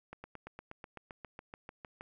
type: slowing click train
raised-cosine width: 0.5 ms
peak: -30 dBFS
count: 15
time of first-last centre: 0.13-2.009 s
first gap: 110 ms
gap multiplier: 1.03
effects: none